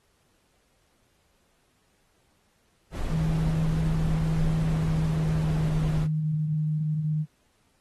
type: noise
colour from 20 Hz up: brown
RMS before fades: -30 dBFS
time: 2.91-6.08 s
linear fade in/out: 50 ms
type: tone with pitch glide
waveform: sine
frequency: 159.3 to 153.78 Hz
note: D#3 to D#3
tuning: +41 to -20 cents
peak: -23 dBFS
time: 3.09-7.26 s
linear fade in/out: 50 ms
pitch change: -61 cents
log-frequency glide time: 4.65-6.55 s
effects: pink hiss -68 dBFS RMS until 7.8 s + AAC 32 kbps